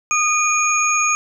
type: tone cluster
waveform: sine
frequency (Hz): 1236 / 2445 / 6590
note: D#6 / D#7 / G#8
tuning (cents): -12 / -31 / -14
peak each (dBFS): -19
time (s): 0.11-1.15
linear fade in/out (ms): 0
effects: 8-bit